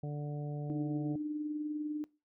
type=harmonic tone; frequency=146.83 Hz; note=D3; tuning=in tune; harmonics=1 / 2 / 3 / 4 / 5; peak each=-36 / -46 / -47 / -49 / -51 dBFS; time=0.03-1.16 s; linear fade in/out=5 ms
type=tone with tremolo; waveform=sine; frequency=300.6 Hz; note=D4; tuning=40 cents sharp; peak=-32 dBFS; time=0.7-2.04 s; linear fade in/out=0 ms; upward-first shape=sine; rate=20 Hz; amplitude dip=40%
effects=noise-tail reverb RT60 0.3 s tail -23 dB re dry